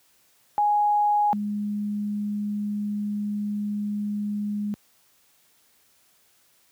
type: tone pair in turn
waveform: sine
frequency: 830.6 / 207 Hz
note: G#5 / G#3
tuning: 0 / -5 cents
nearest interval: 2 octaves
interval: 2405 cents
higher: first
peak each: -18 / -25 dBFS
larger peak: first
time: 0.58-1.33 / 1.33-4.74 s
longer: second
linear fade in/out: 0 ms
effects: white hiss -62 dBFS RMS until 6.71 s + high-pass 60 Hz 12 dB/octave